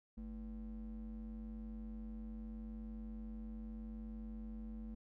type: ring-modulated tone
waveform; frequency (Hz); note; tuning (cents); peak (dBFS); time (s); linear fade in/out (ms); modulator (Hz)
triangle; 136; C#3; -33; -39; 0.17-4.95; 10; 85.6
effects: none